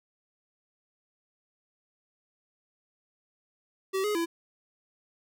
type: tone with pitch steps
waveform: square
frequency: 383.4 / 419.2 / 335.3 Hz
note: G4 / G#4 / E4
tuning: -38 / +16 / +30 cents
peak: -27 dBFS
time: 3.93-4.26 s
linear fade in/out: 20 ms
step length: 110 ms
effects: none